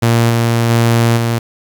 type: tone with level steps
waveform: sawtooth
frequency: 116.54 Hz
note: A#2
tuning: in tune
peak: -5 / -7 / -5 / -9 dBFS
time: 0.02-1.39 s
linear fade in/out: 10 ms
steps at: 0.29 / 0.69 / 1.16 s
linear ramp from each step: 20 ms
effects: 7-bit